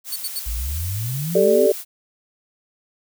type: noise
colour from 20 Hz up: blue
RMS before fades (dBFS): -32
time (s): 0.04-1.85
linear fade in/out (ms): 50
type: tone bursts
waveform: 10% pulse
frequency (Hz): 4458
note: C#8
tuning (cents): +9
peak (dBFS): -17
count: 3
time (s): 0.12-0.396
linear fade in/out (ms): 5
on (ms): 40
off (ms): 78
type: exponential sweep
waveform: sine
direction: up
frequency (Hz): 50.8 to 277.2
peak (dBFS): -23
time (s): 0.46-1.67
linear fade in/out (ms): 10
type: chord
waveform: sine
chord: G suspended second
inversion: none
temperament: just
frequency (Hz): 392 / 441 / 588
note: G4 / A4 / D5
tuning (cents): 0 / +4 / +2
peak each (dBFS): -17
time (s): 1.35-1.72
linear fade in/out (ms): 5
effects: none